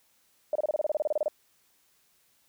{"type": "tone bursts", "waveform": "sine", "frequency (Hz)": 607, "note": "D#5", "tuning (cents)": -43, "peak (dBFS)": -23, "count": 15, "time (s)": [0.53, 1.282], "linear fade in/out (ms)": 2, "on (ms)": 24, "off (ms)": 28, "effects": ["white hiss -67 dBFS RMS until 2.48 s"]}